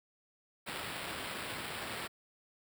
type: noise with sample-and-hold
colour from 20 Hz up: white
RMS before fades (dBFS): -41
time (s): 0.66-2.08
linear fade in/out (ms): 20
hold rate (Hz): 6300
effects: high-pass 60 Hz 12 dB/octave